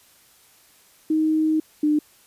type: tone pair in turn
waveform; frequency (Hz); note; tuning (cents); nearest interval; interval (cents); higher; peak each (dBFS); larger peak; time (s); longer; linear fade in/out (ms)
sine; 313.2 / 300.6; D#4 / D4; +11 / +40; minor second; 71; first; -17 / -16; second; 1.1-1.6 / 1.83-1.99; first; 5
effects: white hiss -55 dBFS RMS until 2.26 s + resampled to 32000 Hz